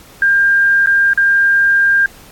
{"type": "tone with dropouts", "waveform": "sine", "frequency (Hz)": 1600, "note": "G6", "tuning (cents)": 35, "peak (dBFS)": -8, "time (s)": [0.22, 2.06], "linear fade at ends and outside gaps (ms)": 2, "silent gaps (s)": [[0.861, 0.871], [1.134, 1.175]], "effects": ["pink hiss -41 dBFS RMS until 2.31 s", "AAC 64 kbps"]}